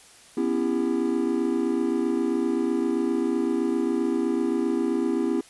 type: chord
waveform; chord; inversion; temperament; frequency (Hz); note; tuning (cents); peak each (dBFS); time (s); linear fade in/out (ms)
triangle; C# half-diminished seventh; third; just; 249.5 / 277.2 / 332.6 / 399.1; B3 / C#4 / E4 / G4; +18 / 0 / +16 / +31; -25 / -27 / -24 / -27; 0.37-5.41; 5
effects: white hiss -51 dBFS RMS until 5.49 s + resampled to 24000 Hz